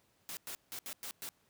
white noise bursts at uneven times, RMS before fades -43 dBFS, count 6, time 0.29-0.37 / 0.47-0.55 / 0.72-0.79 / 0.86-0.93 / 1.03-1.11 / 1.22-1.29 s, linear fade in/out 0 ms, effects pink hiss -72 dBFS RMS until 1.49 s + high-pass 80 Hz 12 dB/octave

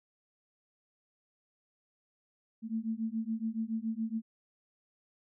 sine beating tone pair, 220 / 227.1 Hz, A3 / A#3, 0 / -45 cents, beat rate 7.1 Hz, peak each -35 / -35 dBFS, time 2.62-4.22 s, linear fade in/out 50 ms, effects none

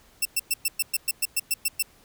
5% pulse tone bursts, 2679 Hz, E7, 27 cents sharp, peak -12 dBFS, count 12, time 0.22-1.826 s, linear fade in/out 5 ms, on 33 ms, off 110 ms, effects pink hiss -57 dBFS RMS until 2.04 s

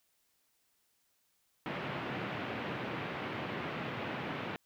pink band-pass noise, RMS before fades -39 dBFS, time 1.66-4.56 s, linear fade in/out 0 ms, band 120 to 2900 Hz, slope 24 dB/octave, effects white hiss -75 dBFS RMS until 4.65 s

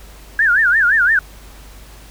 sine tone with vibrato, 1599 Hz, G6, 34 cents sharp, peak -10 dBFS, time 0.39-1.19 s, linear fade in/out 2 ms, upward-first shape sine, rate 5.8 Hz, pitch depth 230 cents each way, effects added 50 Hz sine -38 dBFS peak until 2.1 s + pink hiss -43 dBFS RMS until 2.1 s

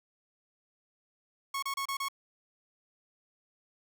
sawtooth tone bursts, 1100 Hz, C#6, 14 cents flat, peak -28 dBFS, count 5, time 1.54-2.085 s, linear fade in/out 5 ms, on 85 ms, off 30 ms, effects none

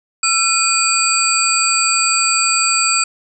sine tone cluster, 1352 / 2462 / 4628 / 7530 / 8000 Hz, E6 / D#7 / D8 / A#8 / B8, +43 / -19 / -26 / +16 / +21 cents, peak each -19 dBFS, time 0.23-3.04 s, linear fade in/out 5 ms, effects none

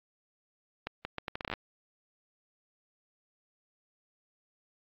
accelerating click train, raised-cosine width 0.3 ms, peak -18 dBFS, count 12, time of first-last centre 0.87-1.537 s, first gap 180 ms, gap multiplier 0.74, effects low-pass 4000 Hz 12 dB/octave + AAC 48 kbps

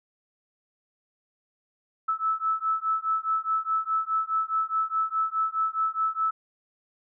sine beating tone pair, 1306 / 1310.8 Hz, E6 / E6, -17 / -10 cents, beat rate 4.8 Hz, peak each -27 / -27 dBFS, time 2.08-6.31 s, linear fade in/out 10 ms, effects none

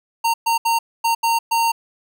square tone bursts at uneven times, 920 Hz, A#5, 23 cents flat, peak -16 dBFS, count 6, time 0.24-0.34 / 0.46-0.58 / 0.65-0.79 / 1.04-1.15 / 1.23-1.39 / 1.51-1.72 s, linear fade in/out 10 ms, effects none

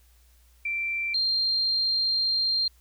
sine tone pair in turn, 2349 / 4185 Hz, D7 / C8, 0 / 0 cents, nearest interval minor seventh, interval 1000 cents, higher second, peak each -26 / -22 dBFS, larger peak second, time 0.65-1.14 / 1.14-2.68 s, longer second, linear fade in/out 5 ms, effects added 60 Hz sine -56 dBFS peak until 2.8 s + white hiss -64 dBFS RMS until 2.8 s

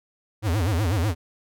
square tone with vibrato, 94.7 Hz, F#2, 41 cents sharp, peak -21 dBFS, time 0.42-1.15 s, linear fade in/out 50 ms, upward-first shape sine, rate 8.1 Hz, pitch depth 270 cents each way, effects none

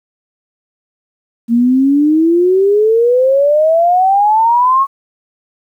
sine exponential sweep, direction up, 228.9 to 1108.7 Hz, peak -7 dBFS, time 1.48-4.87 s, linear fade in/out 50 ms, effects 8-bit

